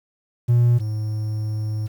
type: tone pair in turn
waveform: triangle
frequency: 120 / 107.62 Hz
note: B2 / A2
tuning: -49 / -38 cents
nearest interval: major second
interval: 189 cents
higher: first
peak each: -10 / -20 dBFS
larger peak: first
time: 0.48-0.79 / 0.79-1.88 s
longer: second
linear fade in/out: 20 ms
effects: tanh soft clip ceiling -7 dBFS + 8-bit